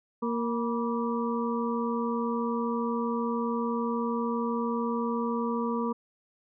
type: harmonic tone with a mistuned harmonic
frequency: 233.1 Hz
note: A#3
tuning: in tune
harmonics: 1 / 2 / 4 / 5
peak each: -29 / -32 / -35 / -36 dBFS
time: 0.22-5.93 s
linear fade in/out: 10 ms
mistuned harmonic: 4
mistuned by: +66 cents
effects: none